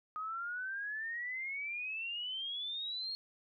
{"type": "exponential sweep", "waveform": "sine", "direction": "up", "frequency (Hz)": [1244.5, 4300], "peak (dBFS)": -37, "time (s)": [0.16, 3.15], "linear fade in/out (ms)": 0, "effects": []}